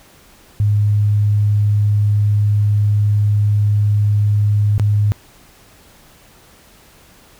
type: tone with dropouts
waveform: sine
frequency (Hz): 103.83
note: G#2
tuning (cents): 0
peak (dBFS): -11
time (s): 0.6-5.12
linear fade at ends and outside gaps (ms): 0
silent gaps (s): 4.78-4.797
effects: pink hiss -47 dBFS RMS until 7.39 s